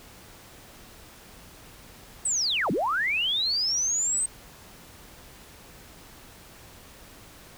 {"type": "linear two-way sweep", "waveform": "sine", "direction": "down then up", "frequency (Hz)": [8372, 142.1, 8372], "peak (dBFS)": -23, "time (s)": [2.25, 4.26], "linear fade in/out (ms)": 5, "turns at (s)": 2.71, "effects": ["pink hiss -49 dBFS RMS until 7.57 s"]}